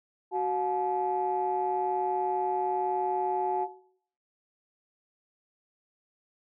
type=tone cluster; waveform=sine; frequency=372.8 / 717 / 858 Hz; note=F#4 / F5 / A5; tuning=+13 / +45 / -44 cents; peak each=-29 / -33 / -29 dBFS; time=0.31-3.68 s; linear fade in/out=50 ms; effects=noise-tail reverb RT60 0.6 s tail -17 dB re dry + tanh soft clip ceiling -18 dBFS